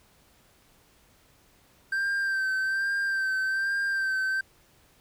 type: tone with vibrato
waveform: triangle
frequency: 1568 Hz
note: G6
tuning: in tune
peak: -23 dBFS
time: 1.92-4.41 s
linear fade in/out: 5 ms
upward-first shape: sine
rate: 1.2 Hz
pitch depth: 33 cents each way
effects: pink hiss -61 dBFS RMS until 5 s